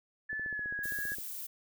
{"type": "tone with pitch glide", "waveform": "sine", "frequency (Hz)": [1738, 1660.5], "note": ["A6", "G#6"], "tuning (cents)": [-22, -1], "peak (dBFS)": -34, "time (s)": [0.29, 1.15], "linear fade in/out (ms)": 10, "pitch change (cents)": -79, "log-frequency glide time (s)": [0.46, 0.73]}
{"type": "click train", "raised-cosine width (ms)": 2, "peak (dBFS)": -35, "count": 14, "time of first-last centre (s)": [0.33, 1.185], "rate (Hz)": 15.2}
{"type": "noise", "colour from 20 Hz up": "violet", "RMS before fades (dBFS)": -41, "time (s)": [0.83, 1.47], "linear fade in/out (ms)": 10}
{"effects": []}